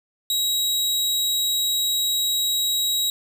sawtooth tone, 3835 Hz, A#7, 48 cents sharp, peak -17 dBFS, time 0.3-3.1 s, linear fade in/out 2 ms, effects none

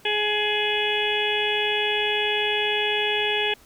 harmonic tone, 420 Hz, G#4, 19 cents sharp, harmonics 1 / 2 / 4 / 5 / 6 / 7 / 8, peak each -27 / -30 / -30 / -33 / -27 / -29 / -28 dBFS, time 0.05-3.54 s, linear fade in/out 5 ms, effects pink hiss -53 dBFS RMS until 3.65 s

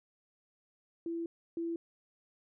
sine tone pair in turn, 334.9 / 334.9 Hz, E4 / E4, +27 / +27 cents, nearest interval unison, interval 0 cents, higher neither, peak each -34 / -33 dBFS, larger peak second, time 1.06-1.26 / 1.57-1.76 s, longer first, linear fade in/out 2 ms, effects none

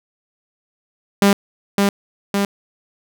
sawtooth tone with echo, 200 Hz, G3, 35 cents sharp, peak -6 dBFS, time 1.22-1.33 s, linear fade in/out 2 ms, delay 560 ms, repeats 2, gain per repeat -3 dB, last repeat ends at 2.45 s, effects none

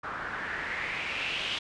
white noise with low-pass filter sweep, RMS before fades -34 dBFS, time 0.03-1.59 s, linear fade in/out 10 ms, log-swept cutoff 1300 to 3200 Hz, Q 4.2, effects resampled to 22050 Hz

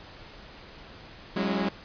sawtooth tone cluster, 185.6 / 205.2 / 273.1 / 332.4 Hz, F#3 / G#3 / C#4 / E4, +6 / -21 / -26 / +15 cents, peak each -26 / -25 / -30 / -32 dBFS, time 1.36-1.69 s, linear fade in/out 5 ms, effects pink hiss -47 dBFS RMS until 1.84 s + resampled to 11025 Hz

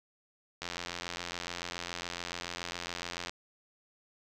click train, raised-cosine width 0.2 ms, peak -19 dBFS, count 234, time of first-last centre 0.62-3.295 s, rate 87.1 Hz, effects none

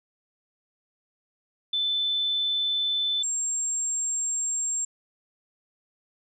sine tone pair in turn, 3520 / 7459 Hz, A7 / A#8, 0 / 0 cents, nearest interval octave + minor second, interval 1300 cents, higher second, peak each -23 / -25 dBFS, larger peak first, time 1.73-3.23 / 3.23-4.85 s, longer second, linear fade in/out 5 ms, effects none

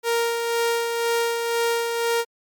sawtooth tone with tremolo, 466.2 Hz, A#4, in tune, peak -15 dBFS, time 0.03-2.25 s, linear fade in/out 50 ms, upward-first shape sine, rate 2 Hz, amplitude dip 40%, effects MP3 96 kbps

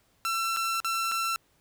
sawtooth tone with dropouts, 1345 Hz, E6, 34 cents sharp, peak -23 dBFS, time 0.25-1.36 s, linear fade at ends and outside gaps 0 ms, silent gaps 0.564-0.57 / 0.802-0.846 / 1.115-1.119 s, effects pink hiss -67 dBFS RMS until 1.6 s

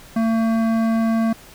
triangle tone with hard clipping, 225.6 Hz, A3, 44 cents sharp, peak -18 dBFS, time 0.16-1.33 s, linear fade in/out 5 ms, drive 17 dB, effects pink hiss -44 dBFS RMS until 1.54 s

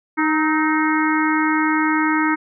harmonic tone with a mistuned harmonic, 310 Hz, D#4, 6 cents flat, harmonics 1 / 3 / 4 / 5 / 6 / 7, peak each -18 / -23 / -24 / -25 / -26 / -26 dBFS, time 0.17-2.36 s, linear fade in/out 20 ms, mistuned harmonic 4, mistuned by +51 cents, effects none

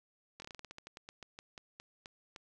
slowing click train, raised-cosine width 0.2 ms, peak -30 dBFS, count 19, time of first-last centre 0.4-2.362 s, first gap 21 ms, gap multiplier 1.17, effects none

